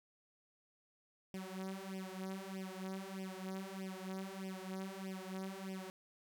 sawtooth tone with flanger, 190.2 Hz, F#3, 48 cents sharp, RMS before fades -45 dBFS, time 1.34-5.9 s, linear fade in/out 0 ms, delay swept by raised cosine 0.36 to 5.46 ms, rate 1.6 Hz, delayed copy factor +0.95, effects none

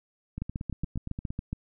two click trains, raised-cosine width 5 ms, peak -19 / -22 dBFS, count 9 / 9, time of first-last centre 0.42-1.53 / 0.38-1.305 s, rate 7.21 / 8.65 Hz, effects none

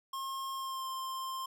square tone with pitch glide, 1073 to 1052.7 Hz, C6 to C6, +43 to +10 cents, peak -37 dBFS, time 0.13-1.46 s, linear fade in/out 5 ms, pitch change -33 cents, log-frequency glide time 0.54-0.87 s, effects none

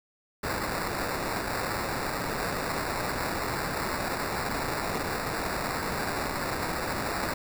white noise with sample-and-hold, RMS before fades -31 dBFS, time 0.43-7.34 s, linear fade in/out 5 ms, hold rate 3150 Hz, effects none

